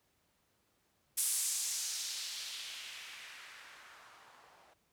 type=noise with low-pass filter sweep; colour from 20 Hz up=violet; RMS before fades=-41 dBFS; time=1.17-4.74 s; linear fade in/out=10 ms; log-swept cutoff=10000 to 730 Hz; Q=1.5; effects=pink hiss -75 dBFS RMS until 4.92 s + high-pass 60 Hz 12 dB/octave